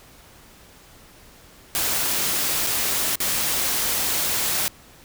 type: noise with dropouts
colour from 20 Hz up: white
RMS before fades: -23 dBFS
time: 1.75-4.68 s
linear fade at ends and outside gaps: 0 ms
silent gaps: 2.665-2.67 / 3.155-3.203 s
effects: pink hiss -49 dBFS RMS until 5.04 s